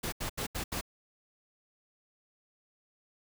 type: noise bursts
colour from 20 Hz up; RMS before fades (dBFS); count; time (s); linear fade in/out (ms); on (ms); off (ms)
pink; -35; 5; 0.03-0.812; 10; 94; 78
effects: none